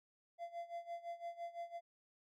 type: tone with tremolo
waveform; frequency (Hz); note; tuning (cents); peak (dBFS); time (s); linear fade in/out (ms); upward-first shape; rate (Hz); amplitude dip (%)
triangle; 685; F5; -34; -39; 0.38-1.81; 50; sine; 5.9; 85
effects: none